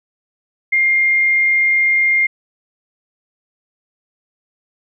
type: tone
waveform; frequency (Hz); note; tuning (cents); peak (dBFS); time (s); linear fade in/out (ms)
sine; 2116; C7; +19; -11; 0.72-2.27; 10
effects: none

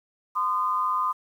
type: tone pair together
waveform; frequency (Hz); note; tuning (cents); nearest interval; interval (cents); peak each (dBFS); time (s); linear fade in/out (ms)
sine; 1029 / 1223.7; C6 / D#6; -29 / -29; minor third; 300; -25; 0.35-1.13; 20
effects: 9-bit

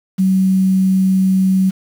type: tone with quantisation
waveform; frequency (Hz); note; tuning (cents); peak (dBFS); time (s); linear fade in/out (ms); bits
sine; 189.2; F#3; +39; -10; 0.18-1.71; 20; 6
effects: none

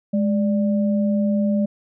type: tone pair together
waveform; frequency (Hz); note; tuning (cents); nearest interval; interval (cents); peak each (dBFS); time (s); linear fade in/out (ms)
sine; 207.7 / 587.5; G#3 / D5; 0 / +1; octave + tritone; 1801; -17 / -26; 0.13-1.66; 10
effects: none

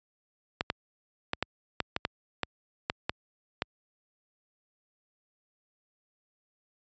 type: clicks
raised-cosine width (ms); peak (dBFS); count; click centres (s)
0.3; -11; 11; 0.609 / 0.701 / 1.334 / 1.426 / 1.803 / 1.964 / 2.051 / 2.433 / 2.899 / 3.095 / 3.621
effects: high-pass 60 Hz 12 dB/octave + resampled to 16000 Hz

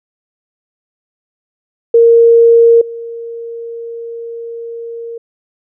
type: tone with level steps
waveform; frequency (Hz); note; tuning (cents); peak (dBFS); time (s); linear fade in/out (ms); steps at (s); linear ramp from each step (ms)
sine; 464.1; A#4; -8; -3 / -22; 1.94-5.18; 5; 2.81; 5
effects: none

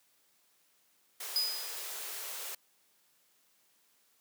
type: high-pass noise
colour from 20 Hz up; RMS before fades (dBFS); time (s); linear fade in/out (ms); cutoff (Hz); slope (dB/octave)
white; -41; 1.2-2.55; 5; 360; 96
type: tone with exponential decay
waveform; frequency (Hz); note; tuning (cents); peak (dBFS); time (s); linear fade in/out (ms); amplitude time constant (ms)
45% pulse; 4978; D#8; 0; -25; 1.36-1.96; 1; 130
effects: white hiss -70 dBFS RMS until 4.2 s + high-pass 150 Hz 12 dB/octave

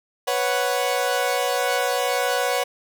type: chord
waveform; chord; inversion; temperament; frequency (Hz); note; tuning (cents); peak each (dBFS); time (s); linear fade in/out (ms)
sawtooth; B suspended second; none; equal; 493.9 / 554.4 / 740; B4 / C#5 / F#5; 0 / 0 / 0; -21; 0.27-2.64; 10
effects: none

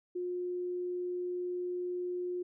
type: tone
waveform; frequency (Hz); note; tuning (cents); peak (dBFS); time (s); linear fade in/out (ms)
sine; 357.8; F4; +42; -33; 0.15-2.43; 10
effects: none

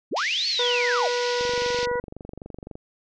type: linear two-way sweep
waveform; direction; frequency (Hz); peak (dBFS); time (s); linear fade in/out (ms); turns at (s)
sine; up then down; 130.81 to 4532 to 470.3; -23; 0.11-1.09; 20; 0.47
type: band-pass noise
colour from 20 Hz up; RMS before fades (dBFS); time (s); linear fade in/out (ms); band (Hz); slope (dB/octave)
white; -32; 0.16-1.86; 10; 2000 to 5700; 48
type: harmonic tone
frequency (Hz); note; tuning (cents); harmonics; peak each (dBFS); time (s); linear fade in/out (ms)
487.2; B4; -24; 1 / 2 / 3 / 4; -24 / -30 / -34 / -36; 0.59-2; 5
type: click train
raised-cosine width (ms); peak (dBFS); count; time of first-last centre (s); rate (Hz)
2; -24; 33; 1.41-2.755; 23.8
effects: none

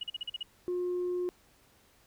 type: tone bursts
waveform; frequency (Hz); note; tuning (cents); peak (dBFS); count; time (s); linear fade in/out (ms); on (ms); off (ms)
sine; 2900; F#7; -35; -32; 7; 0.01-0.43; 5; 24; 42
type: tone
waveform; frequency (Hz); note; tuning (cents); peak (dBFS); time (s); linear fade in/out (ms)
sine; 357.8; F4; +42; -28; 0.68-1.29; 0
effects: tanh soft clip ceiling -27 dBFS + pink hiss -64 dBFS RMS until 2.06 s

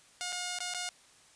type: tone with dropouts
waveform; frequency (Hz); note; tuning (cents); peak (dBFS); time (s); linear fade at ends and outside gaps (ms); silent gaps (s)
5% pulse; 717; F5; +45; -23; 0.21-0.89; 0; 0.322-0.327 / 0.587-0.604 / 0.738-0.746
effects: white hiss -60 dBFS RMS until 1.35 s + resampled to 22050 Hz

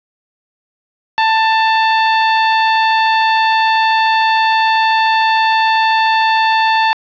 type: tone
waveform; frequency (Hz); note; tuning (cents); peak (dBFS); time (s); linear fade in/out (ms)
sawtooth; 887; A5; +14; -6; 1.18-6.93; 0
effects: resampled to 11025 Hz + 7-bit

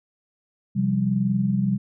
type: chord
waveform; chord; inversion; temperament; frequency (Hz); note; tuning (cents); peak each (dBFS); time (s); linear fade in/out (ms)
sine; C suspended fourth; none; equal; 130.81 / 174.61 / 196; C3 / F3 / G3; 0 / 0 / 0; -25 / -27 / -21; 0.75-1.78; 20
effects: none

